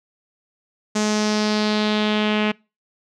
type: tone with low-pass filter sweep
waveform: sawtooth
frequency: 212.2 Hz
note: G#3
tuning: 38 cents sharp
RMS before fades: -20 dBFS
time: 0.95-2.52 s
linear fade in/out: 10 ms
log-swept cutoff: 6700 to 2700 Hz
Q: 3
effects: noise-tail reverb RT60 0.3 s tail -26 dB re dry